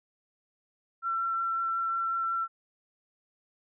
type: tone with vibrato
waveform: sine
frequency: 1351 Hz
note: E6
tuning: 42 cents sharp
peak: -27 dBFS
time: 1.02-2.48 s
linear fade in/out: 50 ms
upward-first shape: sine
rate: 5.5 Hz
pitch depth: 10 cents each way
effects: none